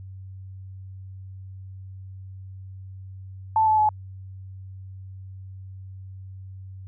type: tone with pitch steps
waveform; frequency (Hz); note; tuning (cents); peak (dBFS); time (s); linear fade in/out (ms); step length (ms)
sine; 879 / 866.4 / 854; A5 / A5 / G#5; -2 / -27 / +48; -16; 3.56-3.89; 2; 110
effects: added 95 Hz sine -37 dBFS peak until 6.87 s